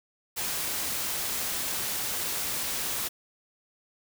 white noise, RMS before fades -31 dBFS, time 0.36-3.09 s, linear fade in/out 20 ms, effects none

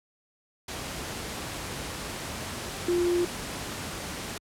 sine tone in noise, 350.2 Hz, F4, 5 cents sharp, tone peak -22 dBFS, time 2.88-3.25 s, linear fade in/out 5 ms, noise pink, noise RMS -35 dBFS, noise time 0.68-4.38 s, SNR +10 dB, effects high-pass 60 Hz 12 dB/octave + low-pass 11000 Hz 12 dB/octave

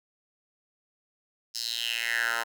10% pulse tone with high-pass filter sweep, 116.54 Hz, A#2, in tune, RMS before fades -30 dBFS, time 1.54-2.44 s, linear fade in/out 20 ms, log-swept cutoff 5200 to 1100 Hz, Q 4.6, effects none

